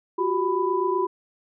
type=tone cluster; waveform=sine; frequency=358.3 / 386.3 / 994 Hz; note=F4 / G4 / B5; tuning=+44 / -25 / +11 cents; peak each=-25 dBFS; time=0.18-1.07 s; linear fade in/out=10 ms; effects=none